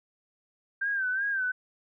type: tone with vibrato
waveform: sine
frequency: 1568 Hz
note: G6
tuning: in tune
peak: -26 dBFS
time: 0.81-1.52 s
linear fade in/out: 10 ms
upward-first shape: sine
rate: 2.7 Hz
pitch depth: 85 cents each way
effects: none